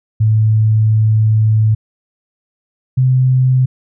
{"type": "tone pair in turn", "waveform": "sine", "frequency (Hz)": [109.1, 128.88], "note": ["A2", "C3"], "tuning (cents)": [-14, -26], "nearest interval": "minor third", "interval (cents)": 288, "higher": "second", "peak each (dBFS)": -8, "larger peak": "neither", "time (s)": [[0.2, 1.75], [2.97, 3.66]], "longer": "first", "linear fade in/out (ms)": 10, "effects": []}